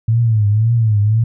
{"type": "tone with vibrato", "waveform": "sine", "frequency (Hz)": 110, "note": "A2", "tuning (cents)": 0, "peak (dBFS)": -10, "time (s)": [0.08, 1.24], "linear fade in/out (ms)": 5, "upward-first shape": "triangle", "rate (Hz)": 1.9, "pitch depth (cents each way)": 140, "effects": []}